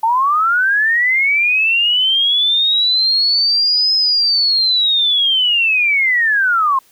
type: linear two-way sweep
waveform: sine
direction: up then down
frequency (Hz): 870 to 5130 to 1036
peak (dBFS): -11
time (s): 0.03-6.79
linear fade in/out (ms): 5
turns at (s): 3.95
effects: white hiss -52 dBFS RMS until 6.91 s